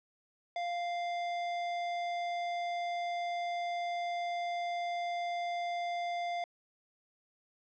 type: tone with hard clipping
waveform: sine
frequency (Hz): 697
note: F5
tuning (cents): -4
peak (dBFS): -35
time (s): 0.56-6.44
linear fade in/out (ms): 2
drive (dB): 14
effects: low-pass 5000 Hz 12 dB/octave